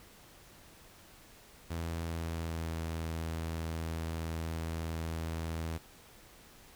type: tone with pitch glide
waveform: sawtooth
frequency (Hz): 83.1 to 81.58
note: E2 to E2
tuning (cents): +15 to -17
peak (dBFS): -31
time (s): 1.7-5.78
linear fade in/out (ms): 10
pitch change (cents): -32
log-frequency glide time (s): 1.98-2.84
effects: pink hiss -57 dBFS RMS until 6.75 s